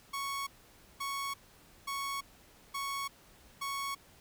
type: tone bursts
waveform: sawtooth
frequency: 1108.7 Hz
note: C#6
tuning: in tune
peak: -31 dBFS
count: 5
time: 0.13-3.95 s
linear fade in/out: 10 ms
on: 340 ms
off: 530 ms
effects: pink hiss -60 dBFS RMS until 4.2 s